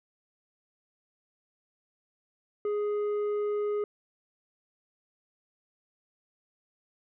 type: tone with tanh clipping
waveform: sine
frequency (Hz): 415.5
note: G#4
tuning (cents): +1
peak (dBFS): -28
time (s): 2.65-3.84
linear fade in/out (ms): 2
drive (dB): 6
effects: none